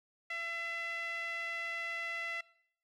sawtooth tone with band-pass filter, 673 Hz, E5, 36 cents sharp, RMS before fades -39 dBFS, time 0.3-2.41 s, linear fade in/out 5 ms, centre 2200 Hz, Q 5.3, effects noise-tail reverb RT60 0.7 s tail -22 dB re dry

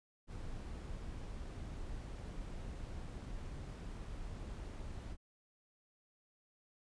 brown noise, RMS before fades -45 dBFS, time 0.27-5.17 s, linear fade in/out 50 ms, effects resampled to 22050 Hz

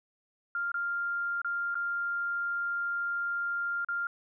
sine tone with dropouts, 1396.9 Hz, F6, in tune, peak -29 dBFS, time 0.55-4.07 s, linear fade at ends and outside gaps 2 ms, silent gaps 0.718-0.742 / 1.417-1.446 / 1.745-1.753 / 3.847-3.886 s, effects none

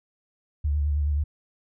sine tone with vibrato, 73.42 Hz, D2, in tune, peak -21 dBFS, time 0.64-1.24 s, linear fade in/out 10 ms, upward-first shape sine, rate 9.4 Hz, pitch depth 48 cents each way, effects none

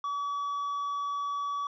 triangle tone, 1141 Hz, C#6, 50 cents sharp, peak -28 dBFS, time 0.04-1.67 s, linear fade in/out 2 ms, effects resampled to 16000 Hz

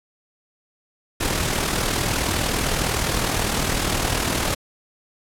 pink noise with amplitude modulation, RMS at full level -20 dBFS, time 1.2-4.55 s, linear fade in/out 10 ms, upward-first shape sine, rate 39.7 Hz, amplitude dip 50%, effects low-pass 12000 Hz 12 dB/octave

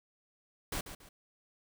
pink noise with echo, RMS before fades -36 dBFS, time 0.72-0.81 s, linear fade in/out 5 ms, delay 140 ms, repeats 2, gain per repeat -10 dB, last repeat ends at 1.09 s, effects none

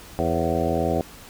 harmonic tone with a mistuned harmonic, 83.1 Hz, E2, 15 cents sharp, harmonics 1 / 2 / 3 / 4 / 5 / 6 / 7 / 8 / 9, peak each -29 / -29 / -29 / -29 / -29 / -29 / -29 / -29 / -29 dBFS, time 0.19-1.01 s, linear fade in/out 0 ms, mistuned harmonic 7, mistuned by -60 cents, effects pink hiss -44 dBFS RMS until 1.29 s

